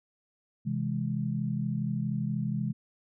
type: chord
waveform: sine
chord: C augmented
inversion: none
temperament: equal with one note detuned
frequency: 130.81 / 163.39 / 207.7 Hz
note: C3 / E3 / G#3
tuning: 0 / -15 / 0 cents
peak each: -32 / -33 / -32 dBFS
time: 0.65-2.73 s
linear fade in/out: 20 ms
effects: none